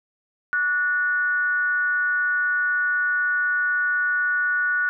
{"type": "tone with frequency modulation", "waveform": "sine", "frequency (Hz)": 1466, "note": "F#6", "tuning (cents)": -16, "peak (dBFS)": -19, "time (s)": [0.53, 4.89], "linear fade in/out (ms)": 0, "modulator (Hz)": 318, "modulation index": 0.38, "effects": []}